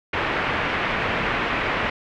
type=low-pass noise; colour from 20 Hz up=white; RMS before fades=-24 dBFS; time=0.13-1.9 s; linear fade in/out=5 ms; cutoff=2400 Hz; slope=24 dB/octave; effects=none